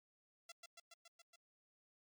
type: tone with echo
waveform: 5% pulse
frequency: 678 Hz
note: E5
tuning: 49 cents sharp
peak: -40 dBFS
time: 0.49-0.52 s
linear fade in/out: 5 ms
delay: 140 ms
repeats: 6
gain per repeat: -2 dB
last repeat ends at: 1.36 s
effects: MP3 96 kbps